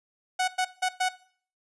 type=tone bursts at uneven times; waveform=sawtooth; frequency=740 Hz; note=F#5; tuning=in tune; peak=-19 dBFS; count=4; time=0.39-0.48 / 0.58-0.65 / 0.82-0.89 / 1-1.09 s; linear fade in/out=10 ms; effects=noise-tail reverb RT60 0.5 s tail -18 dB re dry + resampled to 24000 Hz